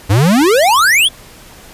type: exponential sweep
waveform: square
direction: up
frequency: 90.8 to 3520 Hz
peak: -8 dBFS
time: 0.09-1.09 s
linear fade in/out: 20 ms
effects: pink hiss -38 dBFS RMS until 1.73 s + resampled to 32000 Hz